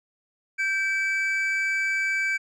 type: tone pair together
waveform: triangle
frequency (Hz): 1567.1 / 2301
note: G6 / D7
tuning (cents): -1 / -36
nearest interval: perfect fifth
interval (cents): 665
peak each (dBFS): -25 / -23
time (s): 0.58-2.38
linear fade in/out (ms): 20
effects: resampled to 24000 Hz